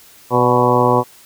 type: harmonic tone with a mistuned harmonic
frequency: 123.47 Hz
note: B2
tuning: in tune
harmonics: 1 / 2 / 3 / 4 / 5 / 6 / 7 / 8 / 9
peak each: -20 / -20 / -19 / -17 / -21 / -22 / -20 / -17 / -21 dBFS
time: 0.3-1.04 s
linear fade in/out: 50 ms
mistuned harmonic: 5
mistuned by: -51 cents
effects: white hiss -45 dBFS RMS until 1.25 s